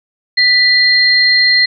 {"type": "tone pair together", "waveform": "sine", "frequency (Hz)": [1975.5, 4189], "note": ["B6", "C8"], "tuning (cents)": [0, 1], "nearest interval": "octave + minor second", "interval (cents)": 1301, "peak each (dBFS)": -10, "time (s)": [0.37, 1.66], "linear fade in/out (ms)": 10, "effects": []}